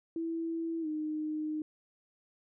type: tone with pitch glide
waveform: sine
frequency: 329.6 to 307.5 Hz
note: E4 to D#4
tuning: 0 to -20 cents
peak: -32 dBFS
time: 0.16-1.62 s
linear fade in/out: 2 ms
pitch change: -120 cents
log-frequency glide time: 0.81-0.87 s
effects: none